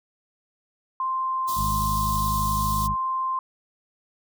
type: tone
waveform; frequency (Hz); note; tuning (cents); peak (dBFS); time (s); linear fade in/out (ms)
sine; 1046.5; C6; 0; -23; 1-3.39; 2
type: band-stop noise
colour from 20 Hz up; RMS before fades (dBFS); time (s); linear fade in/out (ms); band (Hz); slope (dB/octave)
white; -34; 1.47-2.88; 20; 360 to 3300; 48
type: harmonic tone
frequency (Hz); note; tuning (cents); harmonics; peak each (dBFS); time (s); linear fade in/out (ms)
51.91; G#1; 0; 1 / 2 / 3 / 4; -28 / -31 / -33 / -34; 1.55-2.96; 50
effects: none

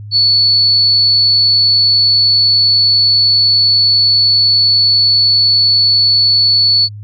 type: tone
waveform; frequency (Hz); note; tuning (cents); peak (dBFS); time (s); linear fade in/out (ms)
sine; 4435; C#8; 0; -7; 0.11-6.89; 50
effects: added 104 Hz sine -26 dBFS peak until 7.03 s

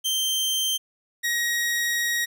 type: tone pair in turn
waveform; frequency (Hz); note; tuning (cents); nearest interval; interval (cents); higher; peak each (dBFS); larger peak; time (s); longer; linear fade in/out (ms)
sawtooth; 3136 / 1891.3; G7 / A#6; 0 / +25; major sixth; 875; first; -19; neither; 0.04-0.78 / 1.23-2.26; second; 20
effects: none

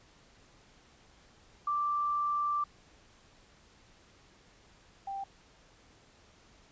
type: tone pair in turn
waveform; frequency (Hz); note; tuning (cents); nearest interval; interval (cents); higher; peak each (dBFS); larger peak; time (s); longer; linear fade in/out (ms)
sine; 1174.7 / 786.3; D6 / G5; 0 / +5; perfect fifth; 695; first; -28 / -35; first; 1.67-2.64 / 5.07-5.24; first; 5
effects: pink hiss -61 dBFS RMS until 6.71 s + resampled to 16000 Hz

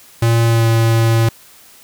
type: tone with pitch glide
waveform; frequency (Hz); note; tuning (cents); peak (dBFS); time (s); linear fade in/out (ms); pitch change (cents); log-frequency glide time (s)
square; 115.6 to 114.07; A#2 to A#2; -14 to -37; -11; 0.22-1.29; 5; -23; 0.45-0.67
effects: white hiss -44 dBFS RMS until 1.83 s

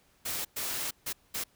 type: noise bursts at uneven times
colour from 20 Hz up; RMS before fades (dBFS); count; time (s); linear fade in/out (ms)
white; -34; 4; 0.25-0.45 / 0.56-0.91 / 1.06-1.13 / 1.34-1.44; 10
effects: pink hiss -66 dBFS RMS until 1.55 s

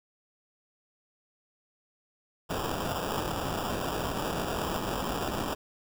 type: noise with sample-and-hold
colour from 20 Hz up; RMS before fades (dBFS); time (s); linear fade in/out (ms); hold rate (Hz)
white; -32; 2.49-5.55; 20; 2100
effects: none

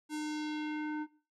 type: tone with low-pass filter sweep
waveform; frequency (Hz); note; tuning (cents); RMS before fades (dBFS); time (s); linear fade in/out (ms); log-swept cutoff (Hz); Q
square; 303.7; D#4; -42; -37; 0.09-1.07; 50; 10000 to 1200; 1.5
effects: noise-tail reverb RT60 0.4 s tail -19 dB re dry

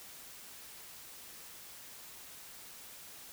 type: silence
effects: white hiss -51 dBFS RMS until 3.32 s

